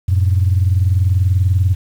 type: tone pair together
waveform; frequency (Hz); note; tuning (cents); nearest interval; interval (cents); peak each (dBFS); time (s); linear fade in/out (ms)
sine; 90.7 / 110.89; F#2 / A2; -34 / +14; minor third; 348; -11 / -17; 0.08-1.75; 10
effects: tanh soft clip ceiling -4 dBFS + 7-bit